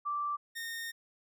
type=tone pair in turn; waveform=sine / sawtooth; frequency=1170 / 1838.6 Hz; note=D6 / A#6; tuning=-7 / -24 cents; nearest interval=minor sixth; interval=783 cents; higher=second; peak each=-31 / -34 dBFS; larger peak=first; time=0.05-0.37 / 0.55-0.92 s; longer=second; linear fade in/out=20 ms; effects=none